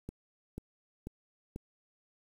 click train, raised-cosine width 3 ms, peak -27 dBFS, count 4, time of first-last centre 0.09-1.561 s, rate 2.04 Hz, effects 9-bit

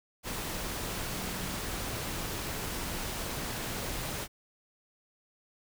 sine tone in noise, 187.6 Hz, F#3, 24 cents sharp, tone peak -42 dBFS, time 1.14-1.59 s, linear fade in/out 50 ms, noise pink, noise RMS -36 dBFS, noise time 0.23-4.28 s, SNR -9 dB, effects none

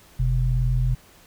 sine tone pair together, 44.72 / 126.5 Hz, F1 / B2, +42 / +42 cents, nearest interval octave + tritone, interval 1800 cents, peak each -21 dBFS, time 0.19-0.95 s, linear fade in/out 10 ms, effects pink hiss -52 dBFS RMS until 1.26 s

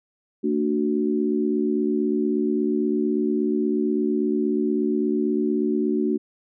sine chord, D major, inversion second, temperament equal with one note detuned, 225.1 / 293.7 / 370 Hz, A3 / D4 / F#4, +40 / 0 / 0 cents, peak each -24 dBFS, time 0.43-6.18 s, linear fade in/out 20 ms, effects none

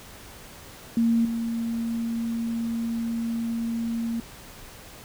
sine tone with level steps, 230.5 Hz, A#3, 19 cents flat, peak -18 / -25 dBFS, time 0.97-4.2 s, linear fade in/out 2 ms, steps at 1.25 s, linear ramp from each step 2 ms, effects pink hiss -45 dBFS RMS until 5.04 s

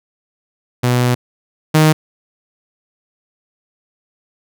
sawtooth tone pair in turn, 123.47 / 155.56 Hz, B2 / D#3, 0 / 0 cents, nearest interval major third, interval 400 cents, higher second, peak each -8 / -4 dBFS, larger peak second, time 0.83-1.15 / 1.74-1.93 s, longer first, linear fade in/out 10 ms, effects none

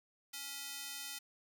square tone with high-pass filter, 279.8 Hz, C#4, 16 cents sharp, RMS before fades -45 dBFS, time 0.33-1.19 s, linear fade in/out 10 ms, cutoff 3000 Hz, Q 0.59, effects none

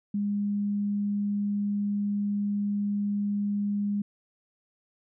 sine tone, 204 Hz, G#3, 31 cents flat, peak -25 dBFS, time 0.14-4.02 s, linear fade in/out 5 ms, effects none

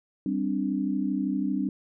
sine chord, G suspended fourth, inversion none, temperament just, 196 / 261.3 / 294 Hz, G3 / C4 / D4, 0 / -2 / +2 cents, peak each -29 dBFS, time 0.26-1.69 s, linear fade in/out 2 ms, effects none

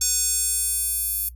square tone with high-pass filter sweep, 500 Hz, B4, 21 cents sharp, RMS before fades -24 dBFS, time 0.01-1.29 s, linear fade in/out 5 ms, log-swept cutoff 6700 to 12000 Hz, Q 2.6, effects noise-tail reverb RT60 0.1 s tail -19 dB re dry + added 60 Hz sine -39 dBFS peak until 1.35 s

